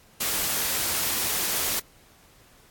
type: noise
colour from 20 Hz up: white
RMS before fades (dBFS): -26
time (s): 0.2-1.8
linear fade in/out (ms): 10
effects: pink hiss -56 dBFS RMS until 2.7 s + AAC 64 kbps